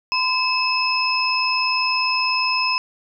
sine tone cluster, 1017 / 2604 / 5160 Hz, C6 / E7 / E8, -50 / -22 / -38 cents, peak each -22 dBFS, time 0.12-2.78 s, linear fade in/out 0 ms, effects none

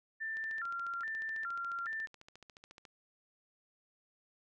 sine tone with vibrato, 1568 Hz, G6, in tune, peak -36 dBFS, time 0.2-2.07 s, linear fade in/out 20 ms, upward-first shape square, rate 1.2 Hz, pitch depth 220 cents each way
click train, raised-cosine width 0.2 ms, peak -36 dBFS, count 36, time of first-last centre 0.37-2.852 s, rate 14.1 Hz
effects none

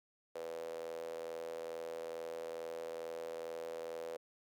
sawtooth tone with high-pass filter, 82.3 Hz, E2, 2 cents flat, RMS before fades -44 dBFS, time 0.35-4.17 s, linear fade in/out 5 ms, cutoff 510 Hz, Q 8.9, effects none

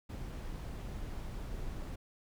brown noise, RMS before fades -41 dBFS, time 0.09-1.96 s, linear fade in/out 10 ms, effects none

